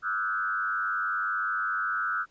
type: tone with frequency modulation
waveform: sine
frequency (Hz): 1396.9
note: F6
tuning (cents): 0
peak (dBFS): -26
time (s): 0.02-2.26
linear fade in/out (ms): 50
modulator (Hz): 99.2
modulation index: 1.5
effects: pink hiss -66 dBFS RMS until 2.3 s + resampled to 16000 Hz